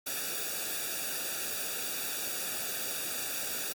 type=noise with comb filter; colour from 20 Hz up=white; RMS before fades=-35 dBFS; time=0.06-3.73 s; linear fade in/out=10 ms; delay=0.96 ms; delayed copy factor=-0.8; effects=Opus 48 kbps